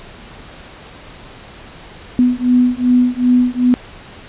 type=beating tone pair; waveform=sine; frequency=246.9 / 249.5 Hz; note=B3 / B3; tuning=0 / +18 cents; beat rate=2.6 Hz; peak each=-13 dBFS; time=2.19-3.74 s; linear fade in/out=0 ms; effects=pink hiss -37 dBFS RMS until 4.28 s + resampled to 8000 Hz